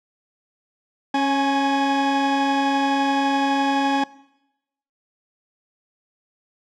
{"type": "tone pair together", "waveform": "40% pulse", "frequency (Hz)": [274.4, 835], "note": ["C#4", "G#5"], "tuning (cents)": [-17, 9], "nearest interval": "octave + perfect fifth", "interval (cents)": 1926, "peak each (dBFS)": -20, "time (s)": [1.14, 4.04], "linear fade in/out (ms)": 5, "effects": ["noise-tail reverb RT60 0.9 s tail -21 dB re dry", "low-pass 4000 Hz 12 dB/octave"]}